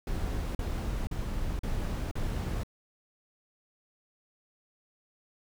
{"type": "noise bursts", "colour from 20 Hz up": "brown", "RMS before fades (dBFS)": -32, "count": 5, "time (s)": [0.07, 2.634], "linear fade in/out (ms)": 2, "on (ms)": 480, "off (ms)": 41, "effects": []}